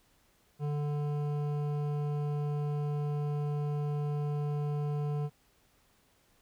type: tone with hard clipping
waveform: triangle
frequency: 146.83 Hz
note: D3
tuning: in tune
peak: -32 dBFS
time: 0.59-5.3 s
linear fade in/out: 50 ms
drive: 16 dB
effects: pink hiss -68 dBFS RMS until 6.41 s

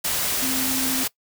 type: tone in noise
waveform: sine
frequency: 261.4 Hz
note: C4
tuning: 1 cent flat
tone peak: -27 dBFS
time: 0.42-1.04 s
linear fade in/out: 10 ms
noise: white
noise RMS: -24 dBFS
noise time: 0.04-1.08 s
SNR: -6 dB
effects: noise-tail reverb RT60 0.1 s tail -21 dB re dry

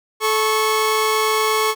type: tone pair together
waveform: sawtooth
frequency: 434.7 / 1101 Hz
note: A4 / C#6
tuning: -21 / -12 cents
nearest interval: octave + major third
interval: 1609 cents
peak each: -15 dBFS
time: 0.2-1.75 s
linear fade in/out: 50 ms
effects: none

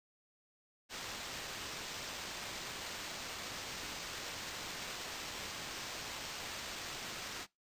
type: noise with sample-and-hold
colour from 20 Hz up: white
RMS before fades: -44 dBFS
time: 0.89-7.47 s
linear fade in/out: 50 ms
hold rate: 11025 Hz
effects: noise-tail reverb RT60 0.2 s tail -23 dB re dry + resampled to 32000 Hz

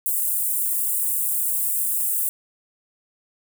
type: high-pass noise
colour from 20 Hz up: white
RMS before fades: -23 dBFS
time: 0.06-2.29 s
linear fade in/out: 0 ms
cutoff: 8200 Hz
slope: 48 dB/octave
effects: none

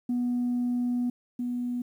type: tone pair in turn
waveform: sine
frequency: 244.6 / 244.6 Hz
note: B3 / B3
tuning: -16 / -16 cents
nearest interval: unison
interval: 0 cents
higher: neither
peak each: -23 / -27 dBFS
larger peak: first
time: 0.09-1.1 / 1.39-1.82 s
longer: first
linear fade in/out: 5 ms
effects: tanh soft clip ceiling -22 dBFS + 10-bit

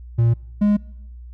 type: tone pair in turn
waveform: triangle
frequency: 116.54 / 206.9 Hz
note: A#2 / G#3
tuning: 0 / -6 cents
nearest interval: minor seventh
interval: 994 cents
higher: second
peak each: -11 dBFS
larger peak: neither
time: 0.18-0.34 / 0.61-0.77 s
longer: neither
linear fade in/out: 10 ms
effects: noise-tail reverb RT60 0.9 s tail -25 dB re dry + added 60 Hz sine -35 dBFS peak until 1.33 s

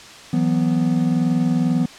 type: chord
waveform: triangle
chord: E suspended second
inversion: none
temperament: equal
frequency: 164.81 / 185 / 246.9 Hz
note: E3 / F#3 / B3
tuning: 0 / 0 / 0 cents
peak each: -18 / -21 / -17 dBFS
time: 0.33-1.86 s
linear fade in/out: 5 ms
effects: white hiss -40 dBFS RMS until 1.98 s + low-pass 6000 Hz 12 dB/octave

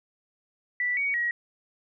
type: tone with pitch steps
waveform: sine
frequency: 1968 / 2246 / 1904 Hz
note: B6 / C#7 / A#6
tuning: -7 / +22 / +36 cents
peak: -24 dBFS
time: 0.8-1.31 s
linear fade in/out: 2 ms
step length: 170 ms
effects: none

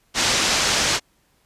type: low-pass noise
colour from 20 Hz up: white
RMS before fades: -20 dBFS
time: 0.14-1 s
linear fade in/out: 50 ms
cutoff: 6700 Hz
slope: 24 dB/octave
effects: pink hiss -63 dBFS RMS until 1.45 s + resampled to 32000 Hz

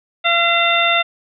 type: harmonic tone with a mistuned harmonic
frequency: 683 Hz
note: F5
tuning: 39 cents flat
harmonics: 1 / 2 / 3 / 4 / 5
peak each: -19 / -19 / -19 / -19 / -19 dBFS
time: 0.24-1.03 s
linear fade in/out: 20 ms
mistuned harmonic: 5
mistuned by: +87 cents
effects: none

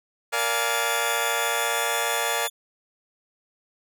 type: chord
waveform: 15% pulse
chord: Bb dominant seventh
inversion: none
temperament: just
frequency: 466.2 / 582.7 / 699.2 / 839.1 Hz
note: Bb4 / D5 / F5 / Ab5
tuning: 0 / -14 / +2 / +18 cents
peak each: -23 dBFS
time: 0.32-2.48 s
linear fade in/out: 20 ms
type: tone with tremolo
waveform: 15% pulse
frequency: 3471 Hz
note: A7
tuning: 24 cents flat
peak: -22 dBFS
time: 0.37-2.5 s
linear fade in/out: 20 ms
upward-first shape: sine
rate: 5.8 Hz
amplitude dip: 25%
effects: none

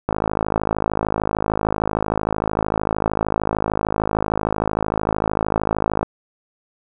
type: click train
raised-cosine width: 1 ms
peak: -5 dBFS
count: 317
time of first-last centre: 0.09-6.03 s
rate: 53.2 Hz
effects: none

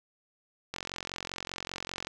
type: click train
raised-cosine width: 0.2 ms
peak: -18 dBFS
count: 61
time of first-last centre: 0.74-2.07 s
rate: 45.1 Hz
effects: none

